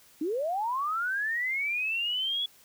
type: linear sweep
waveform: sine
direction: up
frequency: 285.1 to 3407 Hz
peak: -27 dBFS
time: 0.21-2.46 s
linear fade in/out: 5 ms
effects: white hiss -58 dBFS RMS until 2.64 s